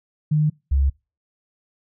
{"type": "tone pair in turn", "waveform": "sine", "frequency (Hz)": [152.1, 68.68], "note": ["D#3", "C#2"], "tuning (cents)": [-39, -15], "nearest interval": "octave + major second", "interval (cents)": 1376, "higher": "first", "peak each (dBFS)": -15, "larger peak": "neither", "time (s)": [[0.31, 0.5], [0.71, 0.9]], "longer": "neither", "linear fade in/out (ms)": 10, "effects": ["noise-tail reverb RT60 0.3 s tail -26 dB re dry"]}